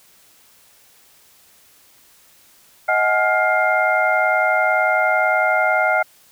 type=tone cluster; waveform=sine; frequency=630 / 741 / 839 / 1409 / 2111 Hz; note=D#5 / F#5 / G#5 / F6 / C7; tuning=+21 / +2 / +17 / +15 / +15 cents; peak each=-20 / -20 / -26 / -19 / -22 dBFS; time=2.88-6.03 s; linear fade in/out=10 ms; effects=white hiss -52 dBFS RMS until 6.31 s